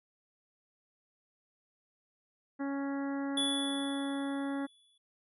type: harmonic tone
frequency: 277.7 Hz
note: C#4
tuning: 3 cents sharp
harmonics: 1 / 2 / 3 / 4 / 5 / 6 / 7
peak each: -33 / -43 / -45 / -49 / -49 / -49 / -52 dBFS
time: 2.59-4.67 s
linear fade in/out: 20 ms
type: tone with exponential decay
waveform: square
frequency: 3429 Hz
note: A7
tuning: 45 cents flat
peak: -29 dBFS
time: 3.37-4.98 s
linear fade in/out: 5 ms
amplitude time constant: 350 ms
effects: resampled to 32000 Hz